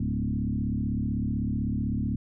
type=tone with frequency modulation; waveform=sine; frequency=160 Hz; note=D#3; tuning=49 cents sharp; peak=-25 dBFS; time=0-2.16 s; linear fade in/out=5 ms; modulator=35.9 Hz; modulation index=2.9; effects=none